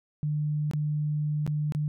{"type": "tone with dropouts", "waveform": "sine", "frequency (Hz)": 150, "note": "D3", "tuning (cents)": 37, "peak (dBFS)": -25, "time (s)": [0.23, 1.88], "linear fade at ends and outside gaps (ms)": 0, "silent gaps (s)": [[0.712, 0.735], [1.465, 1.476], [1.722, 1.749]], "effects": []}